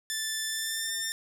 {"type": "tone with pitch glide", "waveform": "10% pulse", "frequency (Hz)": [1760, 1801.1], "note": ["A6", "A6"], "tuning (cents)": [0, 40], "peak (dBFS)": -21, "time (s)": [0.1, 1.12], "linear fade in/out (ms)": 0, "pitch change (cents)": 40, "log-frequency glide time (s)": [0.47, 0.94], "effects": ["9-bit"]}